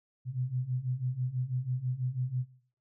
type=beating tone pair; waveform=sine; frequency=123.47 / 129.57 Hz; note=B2 / C3; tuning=0 / -17 cents; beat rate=6.1 Hz; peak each=-35 / -32 dBFS; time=0.25-2.46 s; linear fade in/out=50 ms; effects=noise-tail reverb RT60 0.5 s tail -17 dB re dry